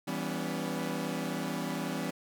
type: chord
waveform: sawtooth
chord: C# half-diminished seventh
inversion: first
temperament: equal with one note detuned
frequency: 164.81 / 196 / 246.9 / 283 Hz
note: E3 / G3 / B3 / C#4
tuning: 0 / 0 / 0 / +36 cents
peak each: -34 dBFS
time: 0.07-2.11 s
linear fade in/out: 10 ms
effects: none